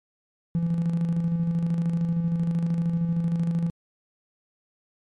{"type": "tone with tremolo", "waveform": "triangle", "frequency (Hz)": 168.4, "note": "E3", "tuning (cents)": 37, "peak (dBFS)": -17, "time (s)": [0.55, 3.7], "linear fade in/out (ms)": 0, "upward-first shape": "square", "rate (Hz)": 13, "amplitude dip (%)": 45, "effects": ["tanh soft clip ceiling -16 dBFS", "MP3 48 kbps"]}